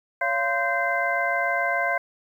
sine tone cluster, 561 / 688 / 1033 / 1561 / 2066 Hz, C#5 / F5 / C6 / G6 / C7, +21 / -26 / -22 / -8 / -22 cents, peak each -31 / -26 / -30 / -26 / -28 dBFS, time 0.21-1.98 s, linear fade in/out 5 ms, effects 9-bit

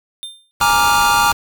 square tone with exponential decay, 3600 Hz, A7, 39 cents sharp, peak -24 dBFS, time 0.23-0.51 s, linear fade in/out 0 ms, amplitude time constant 60 ms
pink noise, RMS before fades -28 dBFS, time 0.6-1.33 s, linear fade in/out 5 ms
square chord, Bb dominant seventh, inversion third, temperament equal with one note detuned, 830.6 / 932.3 / 1174.7 / 1401.8 Hz, Ab5 / Bb5 / D6 / F6, 0 / 0 / 0 / +6 cents, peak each -18 dBFS, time 0.61-1.32 s, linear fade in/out 2 ms
effects none

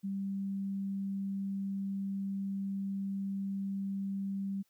sine tone, 196 Hz, G3, in tune, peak -33 dBFS, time 0.03-4.63 s, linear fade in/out 20 ms, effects white hiss -75 dBFS RMS until 4.69 s

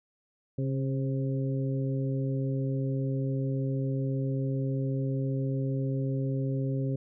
harmonic tone with a mistuned harmonic, 134.8 Hz, C#3, 48 cents flat, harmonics 1 / 2 / 3 / 4, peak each -28 / -34 / -38 / -40 dBFS, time 0.58-6.96 s, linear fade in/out 5 ms, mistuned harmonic 4, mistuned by -23 cents, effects none

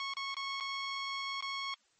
15% pulse tone with dropouts, 1099 Hz, C#6, 15 cents flat, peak -29 dBFS, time 0-1.74 s, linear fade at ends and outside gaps 1 ms, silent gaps 0.137-0.168 / 0.344-0.367 / 0.601-0.607 / 1.408-1.424 s, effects white hiss -71 dBFS RMS until 1.99 s + MP3 32 kbps

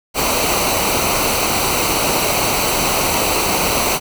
pink noise with comb filter, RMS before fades -17 dBFS, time 0.14-4 s, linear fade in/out 50 ms, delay 0.58 ms, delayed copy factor -0.65, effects none

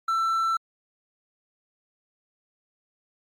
triangle tone, 1336 Hz, E6, 23 cents sharp, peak -20 dBFS, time 0.08-0.57 s, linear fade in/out 5 ms, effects Opus 48 kbps

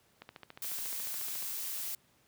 click train, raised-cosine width 0.3 ms, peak -30 dBFS, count 18, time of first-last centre 0.22-1.426 s, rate 14.1 Hz
blue noise, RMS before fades -38 dBFS, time 0.62-1.95 s, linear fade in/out 2 ms
effects pink hiss -68 dBFS RMS until 2.27 s + high-pass 80 Hz 12 dB/octave

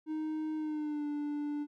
triangle tone with pitch glide, 311.1 to 293.6 Hz, D#4 to D4, 0 to 0 cents, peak -31 dBFS, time 0.06-1.67 s, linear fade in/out 50 ms, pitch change -100 cents, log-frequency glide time 0.56-1.06 s, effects none

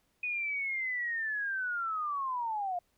sine linear sweep, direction down, 2489 to 691 Hz, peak -31 dBFS, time 0.23-2.79 s, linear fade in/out 5 ms, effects pink hiss -74 dBFS RMS until 2.97 s

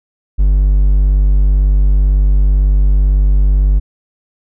triangle tone, 49 Hz, G1, in tune, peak -5 dBFS, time 0.38-3.8 s, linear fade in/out 20 ms, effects none

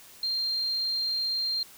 sine tone, 4186 Hz, C8, in tune, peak -26 dBFS, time 0.23-1.63 s, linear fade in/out 2 ms, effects white hiss -51 dBFS RMS until 1.77 s

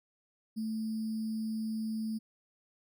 sine tone with sample-and-hold, 220 Hz, A3, in tune, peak -32 dBFS, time 0.56-2.19 s, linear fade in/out 20 ms, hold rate 4900 Hz, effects none

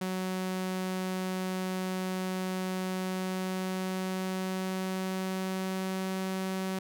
sawtooth tone with pitch glide, 186.1 to 189.03 Hz, F#3 to F#3, +10 to +37 cents, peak -27 dBFS, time 0.01-6.79 s, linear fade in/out 5 ms, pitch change +27 cents, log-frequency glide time 2.9-6.18 s, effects none

